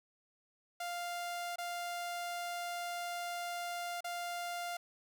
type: tone with dropouts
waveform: sawtooth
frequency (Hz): 698.5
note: F5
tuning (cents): 0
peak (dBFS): -34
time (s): 0.8-4.77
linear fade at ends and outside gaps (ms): 5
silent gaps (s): 1.559-1.583 / 4.007-4.043
effects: none